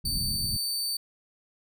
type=low-pass noise; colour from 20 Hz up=pink; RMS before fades=-34 dBFS; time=0.04-0.57 s; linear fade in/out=5 ms; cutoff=210 Hz; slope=24 dB/octave
type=tone; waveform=sawtooth; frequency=4567 Hz; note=D8; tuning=49 cents flat; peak=-25 dBFS; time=0.05-0.97 s; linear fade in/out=5 ms
effects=none